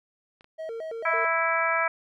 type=clicks; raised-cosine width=0.3 ms; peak=-35 dBFS; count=2; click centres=0.409 / 0.444 s
type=tone with vibrato; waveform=triangle; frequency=540 Hz; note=C#5; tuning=45 cents flat; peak=-30 dBFS; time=0.58-1.27 s; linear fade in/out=20 ms; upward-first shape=square; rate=4.5 Hz; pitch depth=290 cents each way
type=harmonic tone; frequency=329.6 Hz; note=E4; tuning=in tune; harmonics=2 / 3 / 4 / 5 / 6 / 7; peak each=-29 / -30 / -27 / -29 / -33 / -29 dBFS; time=1.05-1.88 s; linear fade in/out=5 ms
effects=none